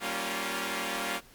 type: chord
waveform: 5% pulse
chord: G half-diminished seventh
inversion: none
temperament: equal with one note detuned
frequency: 193.41 / 233.1 / 277.2 / 349.2 Hz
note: G3 / Bb3 / Db4 / F4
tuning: -23 / 0 / 0 / 0 cents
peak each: -25 dBFS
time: 0-1.21 s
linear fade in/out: 50 ms
effects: pink hiss -56 dBFS RMS until 1.34 s + MP3 96 kbps